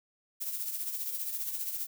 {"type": "noise with tremolo", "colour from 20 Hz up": "violet", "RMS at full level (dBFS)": -33, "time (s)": [0.4, 1.87], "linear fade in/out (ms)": 20, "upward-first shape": "triangle", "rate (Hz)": 15, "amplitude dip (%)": 60, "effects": []}